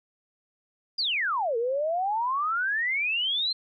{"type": "exponential two-way sweep", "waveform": "sine", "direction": "down then up", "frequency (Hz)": [4996, 448.4, 4212], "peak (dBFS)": -24, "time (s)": [0.98, 3.53], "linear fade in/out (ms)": 10, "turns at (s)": 1.57, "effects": []}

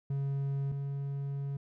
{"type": "tone pair in turn", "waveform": "triangle", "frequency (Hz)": [138.59, 139.55], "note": ["C#3", "C#3"], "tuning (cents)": [0, 12], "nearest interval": "unison", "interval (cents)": 12, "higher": "second", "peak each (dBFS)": [-28, -31], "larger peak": "first", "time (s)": [[0.1, 0.72], [0.72, 1.57]], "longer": "second", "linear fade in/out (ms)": 5, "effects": []}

